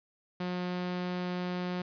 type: tone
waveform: sawtooth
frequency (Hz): 179.7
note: F3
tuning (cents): +50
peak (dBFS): -28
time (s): 0.4-1.82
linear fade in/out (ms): 5
effects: resampled to 11025 Hz + 11-bit